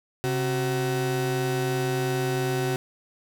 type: tone pair together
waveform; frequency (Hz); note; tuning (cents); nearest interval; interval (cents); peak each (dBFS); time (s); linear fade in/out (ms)
35% pulse; 133.2 / 376.7; C3 / F#4; +31 / +31; octave + tritone; 1800; -25; 0.24-2.76; 0
effects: none